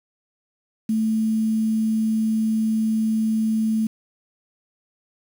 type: tone with quantisation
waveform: sine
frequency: 220 Hz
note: A3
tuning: in tune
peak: -18 dBFS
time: 0.89-3.87 s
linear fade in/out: 5 ms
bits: 7
effects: none